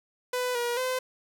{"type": "tone with pitch steps", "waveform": "sawtooth", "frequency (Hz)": [498.9, 478.9, 512], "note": ["B4", "A#4", "C5"], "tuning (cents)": [17, 47, -38], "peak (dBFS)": -23, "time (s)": [0.33, 0.99], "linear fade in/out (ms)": 5, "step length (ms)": 220, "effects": []}